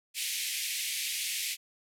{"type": "band-pass noise", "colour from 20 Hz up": "pink", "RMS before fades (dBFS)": -34, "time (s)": [0.14, 1.57], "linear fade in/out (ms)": 50, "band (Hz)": [2100, 14000], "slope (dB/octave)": 48, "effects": []}